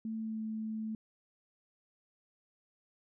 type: tone with pitch glide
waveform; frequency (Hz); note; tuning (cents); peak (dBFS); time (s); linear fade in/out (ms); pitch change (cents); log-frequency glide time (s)
sine; 221.8 to 219; A3 to A3; +14 to -8; -35; 0.05-0.95; 2; -22; 0.17-0.42
effects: none